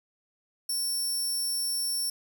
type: tone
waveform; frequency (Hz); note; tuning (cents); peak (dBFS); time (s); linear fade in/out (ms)
15% pulse; 5440; F8; -46; -22; 0.69-2.1; 5
effects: none